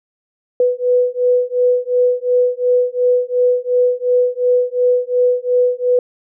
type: beating tone pair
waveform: sine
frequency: 493.9 / 496.7 Hz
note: B4 / B4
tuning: 0 / +10 cents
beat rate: 2.8 Hz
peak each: -15 dBFS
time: 0.6-5.99 s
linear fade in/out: 2 ms
effects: none